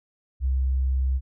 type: tone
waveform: sine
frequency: 65.5 Hz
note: C2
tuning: 2 cents sharp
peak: -20 dBFS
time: 0.4-1.21 s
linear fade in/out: 50 ms
effects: none